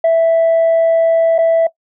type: tone with dropouts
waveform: sine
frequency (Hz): 659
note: E5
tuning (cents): -1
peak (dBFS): -6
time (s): 0.04-1.67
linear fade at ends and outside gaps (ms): 5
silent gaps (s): 1.382-1.386
effects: noise-tail reverb RT60 0.1 s tail -20 dB re dry + tanh soft clip ceiling -7 dBFS